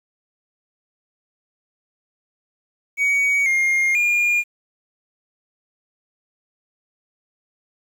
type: tone with pitch steps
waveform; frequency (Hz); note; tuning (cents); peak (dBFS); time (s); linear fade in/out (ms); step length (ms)
triangle; 2252 / 2126 / 2417; C#7 / C7 / D7; +27 / +27 / +49; -14; 2.97-4.44; 50; 490
effects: 8-bit